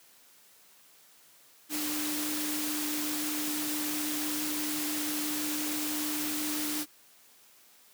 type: tone in noise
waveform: sine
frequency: 301 Hz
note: D4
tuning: 43 cents sharp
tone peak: -34 dBFS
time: 1.69-6.86 s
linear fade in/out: 50 ms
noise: white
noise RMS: -34 dBFS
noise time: 1.69-6.86 s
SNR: -3 dB
effects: white hiss -59 dBFS RMS until 7.93 s + high-pass 150 Hz 12 dB/octave